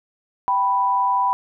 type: tone pair together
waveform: sine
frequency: 781.9 / 987.8 Hz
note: G5 / B5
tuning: -5 / 0 cents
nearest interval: major third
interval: 405 cents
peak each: -23 / -17 dBFS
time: 0.48-1.33 s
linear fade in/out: 0 ms
effects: none